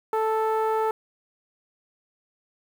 sawtooth tone with low-pass filter, 439.6 Hz, A4, 2 cents flat, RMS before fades -24 dBFS, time 0.13-0.91 s, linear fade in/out 2 ms, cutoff 1100 Hz, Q 2.2, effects 8-bit

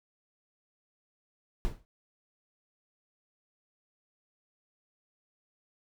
brown noise with exponential decay, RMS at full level -28 dBFS, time 1.65-1.85 s, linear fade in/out 0 ms, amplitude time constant 42 ms, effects none

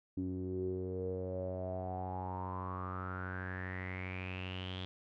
sawtooth tone with low-pass filter sweep, 92.5 Hz, F#2, in tune, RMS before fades -40 dBFS, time 0.17-4.85 s, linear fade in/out 0 ms, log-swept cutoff 290 to 3400 Hz, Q 9.4, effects none

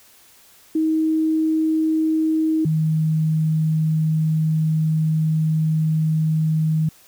sine tone pair in turn, 316.5 / 157.47 Hz, D#4 / D#3, +30 / +21 cents, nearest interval octave, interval 1209 cents, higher first, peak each -16 dBFS, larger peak neither, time 0.75-2.65 / 2.65-6.89 s, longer second, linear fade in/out 5 ms, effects white hiss -51 dBFS RMS until 7.07 s

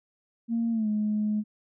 sine tone with pitch glide, 230.9 to 211.7 Hz, A#3 to G#3, -16 to +33 cents, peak -23 dBFS, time 0.48-1.44 s, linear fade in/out 50 ms, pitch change -151 cents, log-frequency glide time 0.71-0.88 s, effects tanh soft clip ceiling -19 dBFS

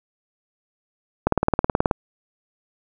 click train, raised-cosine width 1 ms, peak -3 dBFS, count 13, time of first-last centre 1.27-1.912 s, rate 18.7 Hz, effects none

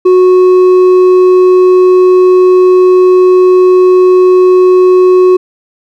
sine tone with hard clipping, 367.3 Hz, F#4, 13 cents flat, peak -3 dBFS, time 0.05-5.37 s, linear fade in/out 10 ms, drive 4 dB, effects none

